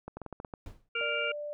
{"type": "clicks", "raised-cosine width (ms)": 1, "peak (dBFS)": -26, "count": 8, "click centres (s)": [0.08, 0.17, 0.217, 0.263, 0.327, 0.401, 0.448, 0.538]}
{"type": "noise with exponential decay", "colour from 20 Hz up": "brown", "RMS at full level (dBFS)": -38, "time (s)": [0.66, 0.89], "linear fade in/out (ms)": 2, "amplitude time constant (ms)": 48}
{"type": "harmonic tone", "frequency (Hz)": 466.2, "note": "A#4", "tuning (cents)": 0, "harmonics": [1, 3, 5, 6], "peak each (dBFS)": [-38, -34, -34, -35], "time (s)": [0.95, 1.32], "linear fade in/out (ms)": 5}
{"type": "tone", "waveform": "sine", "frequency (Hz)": 590, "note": "D5", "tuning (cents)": 8, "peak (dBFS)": -35, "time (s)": [1.01, 1.53], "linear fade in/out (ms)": 0}
{"effects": []}